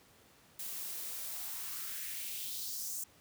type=noise with high-pass filter sweep; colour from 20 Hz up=blue; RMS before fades=-41 dBFS; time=0.59-3.04 s; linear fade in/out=5 ms; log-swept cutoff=220 to 7400 Hz; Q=2.3; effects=pink hiss -63 dBFS RMS until 3.2 s + high-pass 80 Hz 12 dB/octave